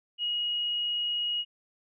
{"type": "tone", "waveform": "sine", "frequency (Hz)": 2891, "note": "F#7", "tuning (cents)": -41, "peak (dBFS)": -27, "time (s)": [0.18, 1.45], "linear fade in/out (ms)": 50, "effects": []}